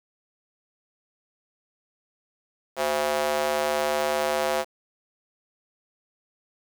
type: tone with high-pass filter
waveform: square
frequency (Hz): 74.6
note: D2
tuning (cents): +28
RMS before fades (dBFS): -25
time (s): 2.76-4.65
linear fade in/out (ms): 50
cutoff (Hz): 580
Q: 2.3
effects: 8-bit